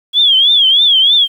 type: tone with vibrato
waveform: sine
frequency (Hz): 3320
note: G#7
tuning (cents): -1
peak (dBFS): -6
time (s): 0.13-1.28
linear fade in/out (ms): 50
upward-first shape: triangle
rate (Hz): 3.2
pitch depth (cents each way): 160
effects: 7-bit